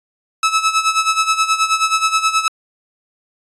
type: tone with tremolo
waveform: sawtooth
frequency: 1301 Hz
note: E6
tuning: 23 cents flat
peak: -7 dBFS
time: 0.43-2.48 s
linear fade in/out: 2 ms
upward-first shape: sine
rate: 9.4 Hz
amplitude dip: 75%
effects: resampled to 22050 Hz